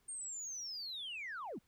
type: linear sweep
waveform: sine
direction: down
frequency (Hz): 8790 to 147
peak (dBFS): -40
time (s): 0.08-1.59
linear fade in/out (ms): 10
effects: tanh soft clip ceiling -38 dBFS + pink hiss -75 dBFS RMS until 1.67 s